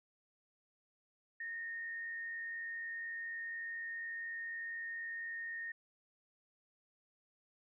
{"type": "tone with frequency modulation", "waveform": "sine", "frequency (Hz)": 1843, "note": "A#6", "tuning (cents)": -20, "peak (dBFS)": -40, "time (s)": [1.4, 5.72], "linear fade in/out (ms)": 5, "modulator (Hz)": 81.9, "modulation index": 0.34, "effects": []}